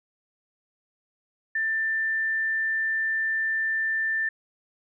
sine tone, 1780 Hz, A6, 20 cents sharp, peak -23 dBFS, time 1.55-4.29 s, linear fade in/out 5 ms, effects none

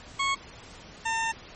20% pulse tone pair in turn, 1100 / 903.7 Hz, C#6 / A5, -14 / +46 cents, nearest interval minor third, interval 340 cents, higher first, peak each -19 / -21 dBFS, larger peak first, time 0.19-0.35 / 1.05-1.32 s, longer second, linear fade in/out 10 ms, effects pink hiss -47 dBFS RMS until 1.55 s + MP3 32 kbps

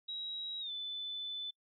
sine tone with pitch glide, 3846 to 3506 Hz, B7 to A7, -47 to -7 cents, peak -38 dBFS, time 0.08-1.51 s, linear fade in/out 10 ms, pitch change -160 cents, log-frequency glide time 0.6-0.71 s, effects noise-tail reverb RT60 0.1 s tail -26 dB re dry

